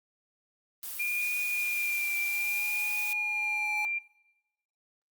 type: noise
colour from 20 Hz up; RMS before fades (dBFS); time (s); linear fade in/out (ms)
blue; -38; 0.83-3.13; 2
type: tone with vibrato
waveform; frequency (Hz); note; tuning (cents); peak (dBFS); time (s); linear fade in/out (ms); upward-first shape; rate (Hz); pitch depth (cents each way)
sine; 2404; D7; +40; -28; 0.99-3.99; 10; triangle; 0.63; 36
type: tone with exponential growth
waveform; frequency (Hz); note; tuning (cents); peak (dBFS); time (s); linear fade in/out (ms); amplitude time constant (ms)
square; 843; G#5; +26; -35; 1.09-3.85; 0; 600
effects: noise-tail reverb RT60 1.0 s tail -23 dB re dry + Opus 32 kbps